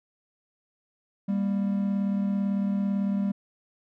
triangle tone pair together, 198.06 / 236 Hz, G3 / A#3, +18 / +22 cents, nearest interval minor third, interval 304 cents, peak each -22 / -31 dBFS, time 1.28-3.32 s, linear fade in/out 10 ms, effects none

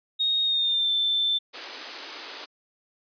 sine tone with pitch glide, 3729 to 3544 Hz, A#7 to A7, 0 to +12 cents, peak -21 dBFS, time 0.19-1.39 s, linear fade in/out 20 ms, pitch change -88 cents, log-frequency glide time 0.44-0.91 s
white high-pass noise, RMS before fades -34 dBFS, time 1.53-2.46 s, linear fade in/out 20 ms, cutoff 270 Hz, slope 48 dB/octave
effects resampled to 11025 Hz

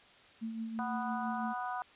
sine tone with tremolo, 224.7 Hz, A3, 37 cents sharp, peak -34 dBFS, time 0.41-1.54 s, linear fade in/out 20 ms, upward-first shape triangle, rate 6 Hz, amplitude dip 50%
harmonic tone, 246.9 Hz, B3, in tune, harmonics 3 / 4 / 5 / 6, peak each -38 / -40 / -42 / -44 dBFS, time 0.79-1.82 s, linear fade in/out 0 ms
effects white hiss -59 dBFS RMS until 1.95 s + resampled to 8000 Hz

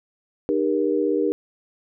sine tone cluster, 304.6 / 397.3 / 473.5 Hz, D#4 / G4 / A#4, -37 / +23 / +27 cents, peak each -23 dBFS, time 0.49-1.32 s, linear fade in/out 0 ms, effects none

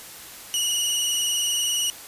20% pulse tone with vibrato, 2915 Hz, F#7, 26 cents flat, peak -16 dBFS, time 0.54-1.9 s, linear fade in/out 0 ms, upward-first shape triangle, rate 20 Hz, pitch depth 49 cents each way, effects white hiss -41 dBFS RMS until 2.07 s + resampled to 32000 Hz

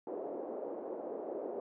white band-pass noise, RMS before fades -41 dBFS, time 0.07-1.6 s, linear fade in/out 2 ms, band 330 to 560 Hz, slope 24 dB/octave, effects none

